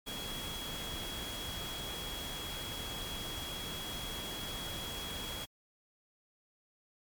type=tone in noise; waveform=sine; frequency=3322 Hz; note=G#7; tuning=in tune; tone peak=-42 dBFS; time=0.06-5.46 s; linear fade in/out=20 ms; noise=pink; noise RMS=-42 dBFS; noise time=0.06-5.46 s; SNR=-3 dB; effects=MP3 96 kbps